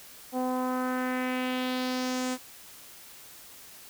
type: tone with low-pass filter sweep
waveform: sawtooth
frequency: 254.3 Hz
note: C4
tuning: 49 cents flat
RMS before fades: -30 dBFS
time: 0.32-2.38 s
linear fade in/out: 50 ms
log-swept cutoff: 740 to 8400 Hz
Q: 2.2
effects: white hiss -49 dBFS RMS until 3.89 s